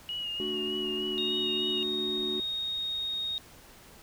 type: tone with vibrato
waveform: sine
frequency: 2880 Hz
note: F#7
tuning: 47 cents flat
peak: -32 dBFS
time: 0.09-1.83 s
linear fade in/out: 0 ms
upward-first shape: sine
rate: 3.3 Hz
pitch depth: 32 cents each way
type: chord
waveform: triangle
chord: D major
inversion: second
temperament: equal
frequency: 220 / 293.7 / 370 Hz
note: A3 / D4 / F#4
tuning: 0 / 0 / 0 cents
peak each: -37 / -38 / -32 dBFS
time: 0.4-2.4 s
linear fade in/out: 0 ms
type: tone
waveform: sine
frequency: 3729 Hz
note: A#7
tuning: in tune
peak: -30 dBFS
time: 1.18-3.38 s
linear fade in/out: 0 ms
effects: pink hiss -53 dBFS RMS until 4.02 s